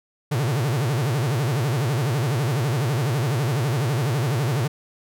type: tone with vibrato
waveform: 45% pulse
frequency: 130.1 Hz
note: C3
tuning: 9 cents flat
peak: -20 dBFS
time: 0.31-4.68 s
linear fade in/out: 10 ms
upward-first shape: sine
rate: 12 Hz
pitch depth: 280 cents each way
effects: none